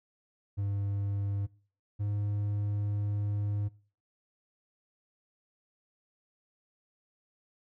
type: tone pair in turn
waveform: triangle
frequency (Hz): 100.3 / 102.82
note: G2 / G#2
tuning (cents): +40 / -17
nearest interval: unison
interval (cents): 43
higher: second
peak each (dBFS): -27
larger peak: neither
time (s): 0.57-1.47 / 1.99-3.69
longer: second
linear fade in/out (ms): 20
effects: noise-tail reverb RT60 0.4 s tail -21 dB re dry